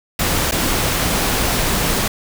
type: noise with dropouts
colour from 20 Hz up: pink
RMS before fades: -18 dBFS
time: 0.19-2.08 s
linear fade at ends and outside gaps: 5 ms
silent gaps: 0.512-0.52 s
effects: none